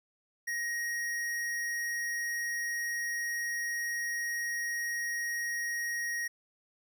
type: tone with hard clipping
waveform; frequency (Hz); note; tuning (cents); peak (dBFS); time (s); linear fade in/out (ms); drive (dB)
sine; 1882; A#6; +16; -33; 0.47-6.28; 10; 17
effects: none